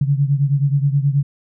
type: beating tone pair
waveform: sine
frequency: 138.5 / 147.9 Hz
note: C#3 / D3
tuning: -1 / +13 cents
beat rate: 9.4 Hz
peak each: -15 / -19 dBFS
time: 0.01-1.23 s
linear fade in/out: 5 ms
effects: none